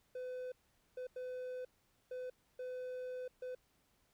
triangle tone bursts at uneven times, 505 Hz, B4, 39 cents sharp, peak -39 dBFS, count 6, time 0.15-0.52 / 0.97-1.07 / 1.16-1.65 / 2.11-2.3 / 2.59-3.28 / 3.42-3.55 s, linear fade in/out 5 ms, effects pink hiss -75 dBFS RMS until 4.13 s

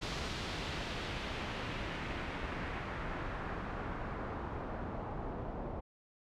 pink noise with low-pass filter sweep, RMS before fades -40 dBFS, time 0.01-5.81 s, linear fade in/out 20 ms, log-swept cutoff 4700 to 760 Hz, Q 1.2, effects none

